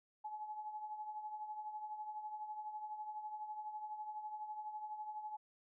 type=tone with tremolo; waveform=sine; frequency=852 Hz; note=G#5; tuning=44 cents sharp; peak=-40 dBFS; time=0.24-5.37 s; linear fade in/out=10 ms; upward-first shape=triangle; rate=12 Hz; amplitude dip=65%; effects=none